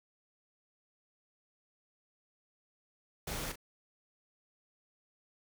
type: noise with echo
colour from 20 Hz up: pink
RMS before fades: -39 dBFS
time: 3.27-3.52 s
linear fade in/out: 5 ms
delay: 38 ms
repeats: 1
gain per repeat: -10 dB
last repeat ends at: 3.558 s
effects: none